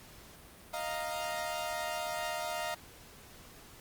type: chord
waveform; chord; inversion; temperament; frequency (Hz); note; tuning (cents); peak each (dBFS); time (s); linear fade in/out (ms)
sawtooth; Eb suspended second; none; equal; 622.3 / 698.5 / 932.3; Eb5 / F5 / Bb5; 0 / 0 / 0; -35 / -34 / -37; 0.73-2.75; 10
effects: pink hiss -54 dBFS RMS until 3.8 s + Opus 48 kbps